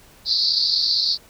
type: band-pass noise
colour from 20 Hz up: pink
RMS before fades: -20 dBFS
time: 0.25-1.18 s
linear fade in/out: 50 ms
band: 4100 to 4900 Hz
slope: 96 dB/octave
effects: pink hiss -50 dBFS RMS until 1.29 s